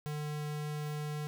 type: tone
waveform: square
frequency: 149.8 Hz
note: D3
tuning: 35 cents sharp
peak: -36 dBFS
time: 0.06-1.27 s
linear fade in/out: 0 ms
effects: none